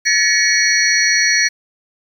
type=tone cluster; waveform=sine; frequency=1722 / 1897 / 2233 / 4351 / 5800 Hz; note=A6 / A#6 / C#7 / C#8 / F#8; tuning=-38 / +30 / +12 / -33 / -35 cents; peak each=-18 dBFS; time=0.05-1.49 s; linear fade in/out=20 ms; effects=7-bit